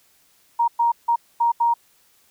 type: tone bursts at uneven times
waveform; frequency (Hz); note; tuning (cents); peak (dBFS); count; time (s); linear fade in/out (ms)
sine; 938; A#5; +11; -15; 5; 0.59-0.68 / 0.79-0.92 / 1.08-1.16 / 1.4-1.52 / 1.6-1.74; 10
effects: white hiss -59 dBFS RMS until 2.3 s